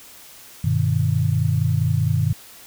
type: chord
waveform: sine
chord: G augmented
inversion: none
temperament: just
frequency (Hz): 98 / 122.5 / 153.12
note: G2 / B2 / D#3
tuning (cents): 0 / -14 / -27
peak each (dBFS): -21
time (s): 0.64-2.33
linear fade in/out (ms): 5
effects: white hiss -44 dBFS RMS until 2.66 s